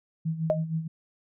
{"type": "tone with tremolo", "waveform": "sine", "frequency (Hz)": 161.2, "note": "E3", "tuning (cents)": -38, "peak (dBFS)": -24, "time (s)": [0.25, 0.88], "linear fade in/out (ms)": 10, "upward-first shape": "sine", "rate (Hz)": 6.4, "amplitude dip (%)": 70}
{"type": "tone with exponential decay", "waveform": "sine", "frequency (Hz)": 622, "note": "D#5", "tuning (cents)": -1, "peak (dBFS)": -16, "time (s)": [0.5, 0.64], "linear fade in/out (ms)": 0, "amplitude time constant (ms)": 29}
{"effects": []}